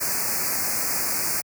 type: band-stop noise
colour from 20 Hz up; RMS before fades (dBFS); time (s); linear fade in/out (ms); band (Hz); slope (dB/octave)
white; -25; 0-1.42; 20; 2500 to 4500; 96
effects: high-pass 80 Hz 12 dB/octave